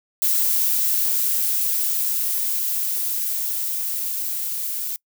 violet noise with level ramp, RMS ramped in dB -19 to -27 dBFS, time 0.22-4.96 s, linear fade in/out 0 ms, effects noise-tail reverb RT60 0.1 s tail -25 dB re dry

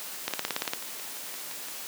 two click trains, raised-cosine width 0.2 ms, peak -10 / -23 dBFS, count 9 / 9, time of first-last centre 0.28-0.735 / 0.31-1.685 s, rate 17.6 / 5.82 Hz, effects white hiss -39 dBFS RMS until 1.87 s + high-pass 200 Hz 12 dB/octave

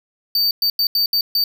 square tone bursts at uneven times, 4600 Hz, D8, 37 cents flat, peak -15 dBFS, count 6, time 0.35-0.51 / 0.62-0.7 / 0.79-0.87 / 0.95-1.06 / 1.13-1.21 / 1.35-1.44 s, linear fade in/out 2 ms, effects 7-bit

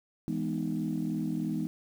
sine chord, E major seventh, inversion none, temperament equal with one note detuned, 164.81 / 207.7 / 247.8 / 311.1 Hz, E3 / G#3 / B3 / D#4, 0 / 0 / +6 / 0 cents, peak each -34 dBFS, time 0.28-1.67 s, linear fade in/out 0 ms, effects tanh soft clip ceiling -21 dBFS + 9-bit

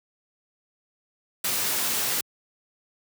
white noise, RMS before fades -26 dBFS, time 1.44-2.21 s, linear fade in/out 5 ms, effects high-pass 100 Hz 12 dB/octave

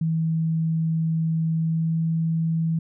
sine tone with pitch glide, 161.8 to 163.02 Hz, E3 to E3, -32 to -19 cents, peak -20 dBFS, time 0.01-2.79 s, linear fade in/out 5 ms, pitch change +13 cents, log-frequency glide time 1.55-2 s, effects none

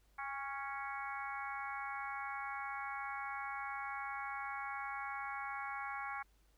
harmonic tone with a mistuned harmonic, 277.2 Hz, C#4, in tune, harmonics 3 / 4 / 5 / 6 / 7 / 8, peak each -45 / -45 / -47 / -49 / -53 / -48 dBFS, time 0.18-6.23 s, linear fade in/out 10 ms, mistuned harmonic 3, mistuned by -31 cents, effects added 50 Hz sine -68 dBFS peak until 6.57 s + pink hiss -75 dBFS RMS until 6.57 s

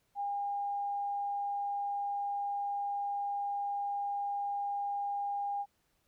sine tone, 808 Hz, G#5, 48 cents flat, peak -32 dBFS, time 0.15-5.66 s, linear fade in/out 50 ms, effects pink hiss -75 dBFS RMS until 6.07 s

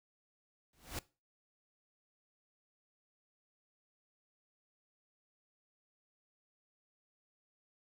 pink noise with exponential growth, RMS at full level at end -37 dBFS, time 0.73-0.99 s, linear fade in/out 2 ms, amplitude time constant 56 ms, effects noise-tail reverb RT60 0.3 s tail -20 dB re dry

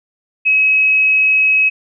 sine tone, 2557 Hz, D#7, 47 cents sharp, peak -9 dBFS, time 0.45-1.7 s, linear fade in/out 20 ms, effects none

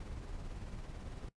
brown noise with tremolo, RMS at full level -43 dBFS, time 0-1.29 s, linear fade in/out 5 ms, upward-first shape sine, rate 18 Hz, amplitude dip 35%, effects noise-tail reverb RT60 0.1 s tail -18 dB re dry + resampled to 22050 Hz

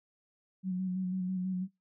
sine tone with vibrato, 185 Hz, F#3, in tune, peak -30 dBFS, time 0.63-1.68 s, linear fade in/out 50 ms, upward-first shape square, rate 6.1 Hz, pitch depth 24 cents each way, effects noise-tail reverb RT60 0.2 s tail -22 dB re dry

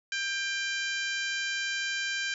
harmonic tone with a mistuned harmonic, 794 Hz, G5, 22 cents sharp, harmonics 2 / 3 / 4 / 5 / 6 / 7 / 8 / 9, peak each -32 / -36 / -38 / -40 / -42 / -43 / -44 / -45 dBFS, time 0.12-2.34 s, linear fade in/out 2 ms, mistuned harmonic 4, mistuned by -33 cents, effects none

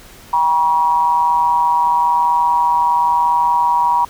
sine tone with amplitude modulation, 958 Hz, A#5, 47 cents sharp, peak -8 dBFS, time 0.33-4.05 s, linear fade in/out 5 ms, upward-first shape sine, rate 161 Hz, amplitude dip 70%, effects pink hiss -41 dBFS RMS until 4.09 s

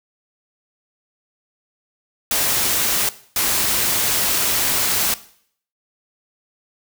white noise bursts at uneven times, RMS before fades -19 dBFS, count 2, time 2.31-3.09 / 3.36-5.14 s, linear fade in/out 2 ms, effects noise-tail reverb RT60 0.6 s tail -17 dB re dry

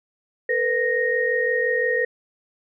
sine tone cluster, 454 / 499.8 / 1862 Hz, A#4 / B4 / A#6, -46 / +21 / -2 cents, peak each -25 / -23 / -22 dBFS, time 0.49-2.05 s, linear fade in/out 5 ms, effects none

